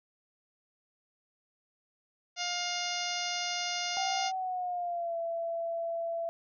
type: harmonic tone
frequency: 708 Hz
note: F5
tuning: 23 cents sharp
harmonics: 1 / 2 / 3 / 4 / 5 / 6 / 7 / 8 / 9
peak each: -38 / -42 / -39 / -39 / -41 / -43 / -39 / -42 / -42 dBFS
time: 2.36-4.32 s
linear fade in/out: 50 ms
type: tone with pitch glide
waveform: sine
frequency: 766 to 670.7 Hz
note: G5 to E5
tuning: -40 to +30 cents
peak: -31 dBFS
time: 3.97-6.29 s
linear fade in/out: 0 ms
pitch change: -230 cents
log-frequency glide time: 4.24-5.16 s
effects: none